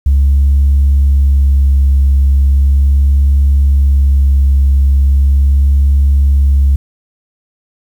sine tone with vibrato, 69 Hz, C#2, 7 cents flat, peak -4 dBFS, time 0.06-6.76 s, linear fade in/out 5 ms, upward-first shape sine, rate 0.38 Hz, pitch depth 16 cents each way, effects tanh soft clip ceiling -3 dBFS + 7-bit

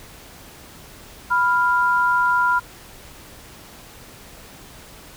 sine tone pair together, 987.8 / 1397 Hz, B5 / F6, 0 / 0 cents, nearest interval tritone, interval 600 cents, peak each -18 dBFS, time 1.3-2.6 s, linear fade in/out 20 ms, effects pink hiss -43 dBFS RMS until 5.16 s

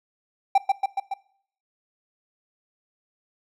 triangle tone with echo, 784 Hz, G5, in tune, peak -11 dBFS, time 0.55-0.58 s, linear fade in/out 5 ms, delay 140 ms, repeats 4, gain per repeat -3 dB, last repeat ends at 1.14 s, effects noise-tail reverb RT60 0.6 s tail -20 dB re dry

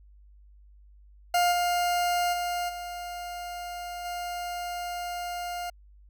40% pulse tone with level steps, 705 Hz, F5, 16 cents sharp, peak -20 / -23 / -27 / -34 / -31 dBFS, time 1.34-5.7 s, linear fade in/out 5 ms, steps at 1.51 / 2.32 / 2.68 / 4.04 s, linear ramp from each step 20 ms, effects added 50 Hz sine -51 dBFS peak until 6.09 s

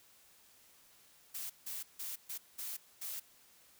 blue noise bursts at uneven times, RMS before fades -42 dBFS, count 6, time 1.34-1.5 / 1.66-1.83 / 1.99-2.16 / 2.29-2.38 / 2.58-2.77 / 3.01-3.2 s, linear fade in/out 10 ms, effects white hiss -64 dBFS RMS until 3.79 s

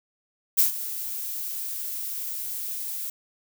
violet noise with ADSR envelope, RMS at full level -17 dBFS, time 0.57-3.1 s, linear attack 21 ms, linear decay 120 ms, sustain -15 dB, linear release 4 ms, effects none

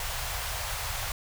pink band-stop noise, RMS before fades -33 dBFS, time 0-1.12 s, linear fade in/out 2 ms, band 110 to 620 Hz, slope 24 dB/octave, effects none

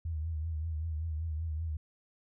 sine tone with vibrato, 79.6 Hz, D#2, 40 cents sharp, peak -32 dBFS, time 0.05-1.77 s, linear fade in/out 5 ms, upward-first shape triangle, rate 5.2 Hz, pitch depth 91 cents each way, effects none

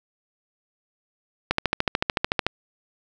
click train, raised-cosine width 0.3 ms, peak -4 dBFS, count 14, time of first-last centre 1.51-2.466 s, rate 13.6 Hz, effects none

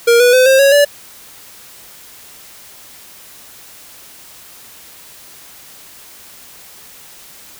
square tone with pitch steps, 470 / 489.7 / 510.2 / 531.5 / 553.8 / 577 Hz, A#4 / B4 / C5 / C5 / C#5 / D5, +14 / -15 / -44 / +27 / -2 / -31 cents, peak -7 dBFS, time 0.07-0.85 s, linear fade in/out 10 ms, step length 130 ms, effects white hiss -39 dBFS RMS until 7.59 s

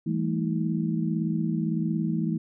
sine tone cluster, 165.3 / 201.5 / 223.1 / 320.5 Hz, E3 / G3 / A3 / E4, +5 / +48 / +24 / -49 cents, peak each -27 / -32 / -29 / -32 dBFS, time 0.06-2.38 s, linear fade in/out 10 ms, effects none

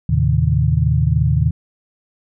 sine tone cluster, 78.3 / 111.9 / 132.2 / 155.4 Hz, D#2 / A2 / C3 / D#3, +11 / +30 / +18 / -2 cents, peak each -18 dBFS, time 0.09-1.51 s, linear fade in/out 5 ms, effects none

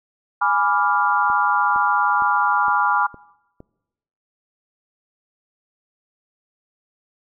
sine chord, G# diminished seventh, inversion none, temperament equal, 830.6 / 987.8 / 1174.7 / 1396.9 Hz, G#5 / B5 / D6 / F6, 0 / 0 / 0 / 0 cents, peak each -21 dBFS, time 0.41-3.07 s, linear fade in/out 10 ms
click train, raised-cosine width 2 ms, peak -26 dBFS, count 6, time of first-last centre 1.3-3.604 s, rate 2.17 Hz
effects noise-tail reverb RT60 1.0 s tail -23 dB re dry

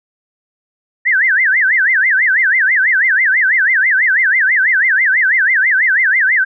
sine tone with vibrato, 1783 Hz, A6, 22 cents sharp, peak -9 dBFS, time 1.05-6.45 s, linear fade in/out 20 ms, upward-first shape sine, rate 6.1 Hz, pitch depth 290 cents each way, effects none

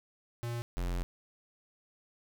square tone pair in turn, 118.5 / 44.13 Hz, A#2 / F1, +29 / +19 cents, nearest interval octave + perfect fourth, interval 1710 cents, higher first, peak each -35 / -32 dBFS, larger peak second, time 0.43-0.62 / 0.77-1.03 s, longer second, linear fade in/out 0 ms, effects none

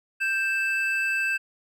triangle tone pair together, 1573 / 2635 Hz, G6 / E7, +6 / -1 cents, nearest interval major sixth, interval 893 cents, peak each -24 dBFS, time 0.2-1.38 s, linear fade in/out 20 ms, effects none

